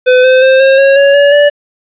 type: tone with pitch steps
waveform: square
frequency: 505 / 515.3 / 525.8 / 536.6 / 547.5 / 558.7 / 570.1 / 581.8 Hz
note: B4 / C5 / C5 / C5 / C#5 / C#5 / C#5 / D5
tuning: +39 / -27 / +8 / +44 / -22 / +13 / +48 / -16 cents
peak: -4 dBFS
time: 0.06-1.5 s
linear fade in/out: 20 ms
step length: 180 ms
effects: resampled to 8000 Hz + 7-bit